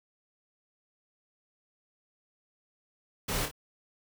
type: noise with echo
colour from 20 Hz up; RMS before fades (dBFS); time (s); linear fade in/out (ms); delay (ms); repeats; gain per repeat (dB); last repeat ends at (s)
pink; -32; 3.28-3.46; 10; 27; 2; -6; 3.514
effects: none